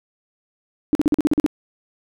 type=tone bursts; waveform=sine; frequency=298.7 Hz; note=D4; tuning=29 cents sharp; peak=-12 dBFS; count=9; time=0.93-1.463 s; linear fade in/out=0 ms; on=21 ms; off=43 ms; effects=none